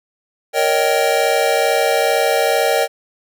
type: chord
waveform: square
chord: Eb dominant seventh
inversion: second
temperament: just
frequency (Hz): 466.7 / 560 / 622.3 / 777.8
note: Bb4 / Db5 / Eb5 / G5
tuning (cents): +2 / +18 / 0 / -14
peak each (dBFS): -20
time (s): 0.53-2.88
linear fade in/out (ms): 50
effects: none